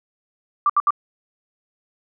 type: tone bursts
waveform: sine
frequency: 1174.7 Hz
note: D6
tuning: in tune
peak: -13 dBFS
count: 3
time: 0.66-0.906 s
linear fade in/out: 2 ms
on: 36 ms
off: 69 ms
effects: none